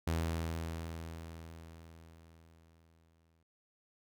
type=tone with exponential decay; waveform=sawtooth; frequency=82.1 Hz; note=E2; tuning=6 cents flat; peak=-27 dBFS; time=0.07-3.43 s; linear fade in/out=5 ms; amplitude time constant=730 ms; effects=none

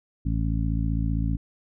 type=harmonic tone; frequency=55.4 Hz; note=A1; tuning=13 cents sharp; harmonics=1 / 2 / 3 / 4 / 5; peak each=-25 / -28 / -30 / -34 / -33 dBFS; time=0.25-1.37 s; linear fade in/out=10 ms; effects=none

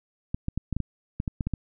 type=clicks; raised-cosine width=5 ms; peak=-15 dBFS; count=11; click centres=0.345 / 0.484 / 0.576 / 0.727 / 0.766 / 0.803 / 1.201 / 1.278 / 1.408 / 1.47 / 1.537 s; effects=none

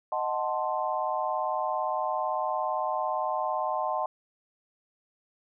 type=chord; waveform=sine; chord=D# diminished seventh; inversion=none; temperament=equal; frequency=622.3 / 740 / 880 / 1046.5 Hz; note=D#5 / F#5 / A5 / C6; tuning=0 / 0 / 0 / 0 cents; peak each=-32 dBFS; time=0.12-4.06 s; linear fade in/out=2 ms; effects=none

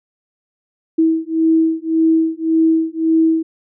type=beating tone pair; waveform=sine; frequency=322.4 / 324.2 Hz; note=E4 / E4; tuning=-38 / -29 cents; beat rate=1.8 Hz; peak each=-15 dBFS; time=0.98-3.43 s; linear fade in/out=10 ms; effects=none

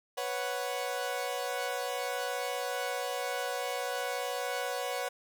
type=chord; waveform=sawtooth; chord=B suspended second; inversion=none; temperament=equal; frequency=493.9 / 554.4 / 740 Hz; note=B4 / C#5 / F#5; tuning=0 / 0 / 0 cents; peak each=-33 dBFS; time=0.17-5.09 s; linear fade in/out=10 ms; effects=none

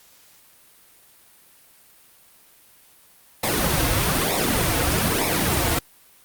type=noise with flanger; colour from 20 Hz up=pink; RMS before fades=-21 dBFS; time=3.43-5.79 s; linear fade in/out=5 ms; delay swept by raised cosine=0.65 to 5.15 ms; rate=1.1 Hz; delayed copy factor=-0.75; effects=white hiss -53 dBFS RMS until 6.24 s + Opus 48 kbps

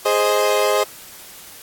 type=chord; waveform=30% pulse; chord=Ab major; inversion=none; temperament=equal; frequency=415.3 / 523.3 / 622.3 Hz; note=Ab4 / C5 / Eb5; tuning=0 / 0 / 0 cents; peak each=-17 dBFS; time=0.05-0.84 s; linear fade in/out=10 ms; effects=white hiss -40 dBFS RMS until 1.62 s + AAC 64 kbps

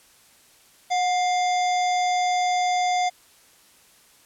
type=harmonic tone with a mistuned harmonic; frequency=700 Hz; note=F5; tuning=4 cents sharp; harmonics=1 / 3 / 5 / 7 / 9 / 10; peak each=-20 / -30 / -34 / -37 / -39 / -40 dBFS; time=0.9-3.1 s; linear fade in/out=20 ms; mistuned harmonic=1; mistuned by=+63 cents; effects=white hiss -55 dBFS RMS until 4.25 s + low-pass 12000 Hz 12 dB/octave

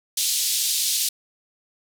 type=band-pass noise; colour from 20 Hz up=pink; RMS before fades=-23 dBFS; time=0.17-1.09 s; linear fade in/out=5 ms; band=3600 to 14000 Hz; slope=24 dB/octave; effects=none

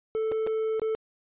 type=tone with dropouts; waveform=triangle; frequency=440.2 Hz; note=A4; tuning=1 cent sharp; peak=-23 dBFS; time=0.15-0.95 s; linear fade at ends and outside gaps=0 ms; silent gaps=0.316-0.32 / 0.466-0.472 / 0.796-0.818 s; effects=resampled to 8000 Hz

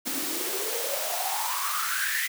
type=noise with high-pass filter sweep; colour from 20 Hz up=white; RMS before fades=-29 dBFS; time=0.05-2.28 s; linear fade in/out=20 ms; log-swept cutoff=240 to 2000 Hz; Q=8.8; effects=none

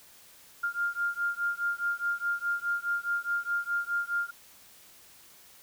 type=beating tone pair; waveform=sine; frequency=1400 / 1404.8 Hz; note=F6 / F6; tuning=+4 / +10 cents; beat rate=4.8 Hz; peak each=-31 dBFS; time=0.63-4.31 s; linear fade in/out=10 ms; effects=white hiss -55 dBFS RMS until 5.62 s

